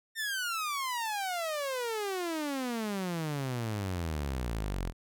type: exponential sweep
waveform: sawtooth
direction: down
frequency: 1831 to 41.2 Hz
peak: -28 dBFS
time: 0.15-4.93 s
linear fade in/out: 50 ms
effects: none